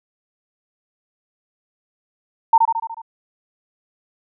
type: tone with echo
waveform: sine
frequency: 910 Hz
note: A#5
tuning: 42 cents flat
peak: -7 dBFS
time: 2.53-2.58 s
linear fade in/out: 5 ms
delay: 73 ms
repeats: 6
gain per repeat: -4 dB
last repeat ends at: 3.018 s
effects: none